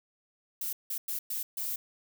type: noise bursts at uneven times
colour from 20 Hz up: violet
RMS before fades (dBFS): -34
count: 5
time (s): 0.61-0.73 / 0.9-0.98 / 1.08-1.19 / 1.3-1.43 / 1.57-1.76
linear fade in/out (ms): 5
effects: none